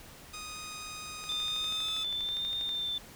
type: tone with pitch glide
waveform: 10% pulse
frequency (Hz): 1244.5 to 1283.9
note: D#6 to E6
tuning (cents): 0 to -46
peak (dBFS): -32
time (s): 0.33-2.04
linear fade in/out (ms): 10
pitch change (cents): +54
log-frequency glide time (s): 1.5-1.92
type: click train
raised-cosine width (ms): 0.2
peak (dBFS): -28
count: 19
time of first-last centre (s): 1.24-2.692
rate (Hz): 12.4
type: tone with vibrato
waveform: sine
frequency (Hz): 3577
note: A7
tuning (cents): +28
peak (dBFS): -31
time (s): 1.29-2.98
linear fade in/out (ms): 2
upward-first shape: sine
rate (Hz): 0.98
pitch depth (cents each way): 26
effects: pink hiss -51 dBFS RMS until 3.15 s